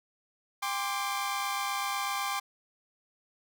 sawtooth chord, G suspended fourth, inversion none, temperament equal with one note detuned, 799.1 / 1046.5 / 1174.7 Hz, G5 / C6 / D6, +33 / 0 / 0 cents, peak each -31 dBFS, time 0.62-2.4 s, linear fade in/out 10 ms, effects none

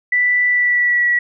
sine tone with pitch glide, 1975.5 to 1934.8 Hz, B6 to B6, 0 to -36 cents, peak -12 dBFS, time 0.12-1.19 s, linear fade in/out 5 ms, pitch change -36 cents, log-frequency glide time 0.47-1.07 s, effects none

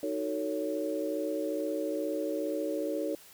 sine chord, D# half-diminished seventh, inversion none, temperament just, 311.1 / 373.4 / 448 / 560 Hz, D#4 / F#4 / A4 / C#5, 0 / +16 / +31 / +18 cents, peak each -34 / -39 / -36 / -34 dBFS, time 0.03-3.15 s, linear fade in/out 2 ms, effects white hiss -54 dBFS RMS until 3.33 s

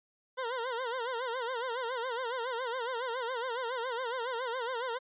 20% pulse tone with vibrato, 489.3 Hz, B4, 16 cents flat, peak -28 dBFS, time 0.37-4.99 s, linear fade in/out 20 ms, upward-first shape sine, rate 7.2 Hz, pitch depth 130 cents each way, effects resampled to 8000 Hz

